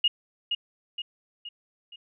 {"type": "tone with echo", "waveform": "sine", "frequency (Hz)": 2863, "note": "F7", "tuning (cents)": 42, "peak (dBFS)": -18, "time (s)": [0.04, 0.08], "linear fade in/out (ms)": 5, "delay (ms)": 470, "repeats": 4, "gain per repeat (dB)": -6, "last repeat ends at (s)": 1.96, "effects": []}